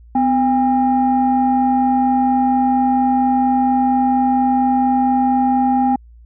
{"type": "tone pair together", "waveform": "sine", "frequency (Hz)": [253.5, 804.8], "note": ["B3", "G5"], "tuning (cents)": [45, 45], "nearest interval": "octave + minor sixth", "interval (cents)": 2000, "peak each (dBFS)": -14, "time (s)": [0.15, 5.96], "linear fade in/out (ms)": 5, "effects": ["tanh soft clip ceiling -6 dBFS", "added 58 Hz sine -40 dBFS peak until 6.25 s"]}